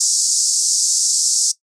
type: band-pass noise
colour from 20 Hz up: white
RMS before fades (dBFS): -17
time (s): 0-1.52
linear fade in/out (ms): 10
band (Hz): 5000 to 8400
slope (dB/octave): 48
effects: noise-tail reverb RT60 0.1 s tail -17 dB re dry